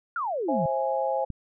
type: exponential sweep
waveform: sine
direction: down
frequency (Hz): 1457 to 143.9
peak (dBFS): -26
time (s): 0.16-0.66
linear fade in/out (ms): 2
type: chord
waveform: sine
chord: C augmented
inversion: none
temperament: equal with one note detuned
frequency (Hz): 531.8 / 659.3 / 830.6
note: C5 / E5 / G#5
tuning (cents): +28 / 0 / 0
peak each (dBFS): -27 / -30 / -28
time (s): 0.48-1.25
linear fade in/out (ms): 10
type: click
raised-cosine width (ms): 5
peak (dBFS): -22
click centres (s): 1.303
effects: none